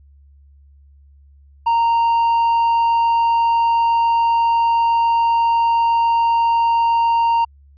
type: tone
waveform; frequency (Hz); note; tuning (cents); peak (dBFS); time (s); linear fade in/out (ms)
triangle; 927; A#5; -10; -11; 1.66-7.45; 10
effects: added 70 Hz sine -45 dBFS peak until 7.77 s + resampled to 11025 Hz